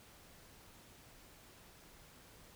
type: silence
effects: pink hiss -60 dBFS RMS until 2.55 s